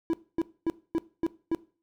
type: tone bursts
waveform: triangle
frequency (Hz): 329.6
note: E4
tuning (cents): 0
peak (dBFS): -21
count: 6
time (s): 0.1-1.548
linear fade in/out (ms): 0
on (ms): 33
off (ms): 250
effects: noise-tail reverb RT60 0.4 s tail -19 dB re dry